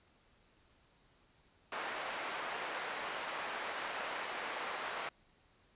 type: band-pass noise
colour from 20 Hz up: pink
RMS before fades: -41 dBFS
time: 1.72-5.09 s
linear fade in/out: 2 ms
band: 690 to 2400 Hz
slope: 12 dB/octave
effects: pink hiss -69 dBFS RMS until 5.75 s + resampled to 8000 Hz